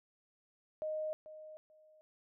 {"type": "tone with echo", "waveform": "sine", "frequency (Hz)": 620, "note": "D#5", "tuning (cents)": -6, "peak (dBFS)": -35, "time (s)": [0.82, 1.13], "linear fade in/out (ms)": 0, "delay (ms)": 440, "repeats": 2, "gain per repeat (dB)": -13, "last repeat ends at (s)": 2.01, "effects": []}